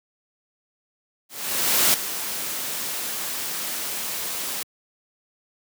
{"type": "noise with ADSR envelope", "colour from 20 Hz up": "white", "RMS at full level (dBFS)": -17, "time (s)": [1.29, 4.63], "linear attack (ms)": 650, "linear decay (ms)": 3, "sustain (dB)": -12, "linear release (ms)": 4, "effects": ["high-pass 150 Hz 12 dB/octave"]}